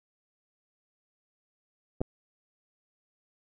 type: clicks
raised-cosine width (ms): 2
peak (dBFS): -26 / -14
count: 2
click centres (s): 2.007 / 2.015
effects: none